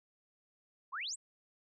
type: exponential sweep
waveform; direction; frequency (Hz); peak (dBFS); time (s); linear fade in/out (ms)
sine; up; 950 to 8700; -37; 0.92-1.16; 20
effects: none